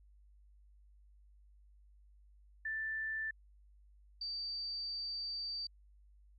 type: tone pair in turn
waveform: sine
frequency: 1767 / 4634 Hz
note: A6 / D8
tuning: +7 / -24 cents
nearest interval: octave + perfect fourth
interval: 1669 cents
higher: second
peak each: -36 / -38 dBFS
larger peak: first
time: 2.65-3.31 / 4.21-5.67 s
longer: second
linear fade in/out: 5 ms
effects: added 50 Hz sine -60 dBFS peak until 6.38 s

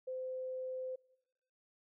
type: tone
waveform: sine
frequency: 515 Hz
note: C5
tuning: 28 cents flat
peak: -38 dBFS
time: 0.07-0.96 s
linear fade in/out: 10 ms
effects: noise-tail reverb RT60 1.0 s tail -24 dB re dry

